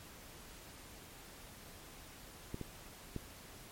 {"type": "clicks", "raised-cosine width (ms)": 3, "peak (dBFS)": [-27, -28, -26], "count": 3, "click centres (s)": [2.544, 2.613, 3.163], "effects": ["pink hiss -54 dBFS RMS until 3.71 s", "MP3 64 kbps"]}